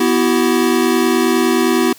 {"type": "chord", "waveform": "square", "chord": "B suspended fourth", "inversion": "none", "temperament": "equal with one note detuned", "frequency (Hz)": [246.9, 329.6, 379.3], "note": ["B3", "E4", "F#4"], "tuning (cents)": [0, 0, 43], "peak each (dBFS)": -17, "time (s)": [0, 1.93], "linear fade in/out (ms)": 5, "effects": ["white hiss -43 dBFS RMS until 1.98 s"]}